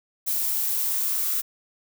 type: noise with high-pass filter sweep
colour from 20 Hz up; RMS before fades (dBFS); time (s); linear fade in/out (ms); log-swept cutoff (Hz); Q
violet; -25; 0.26-1.42; 20; 670 to 1300; 3.6
effects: none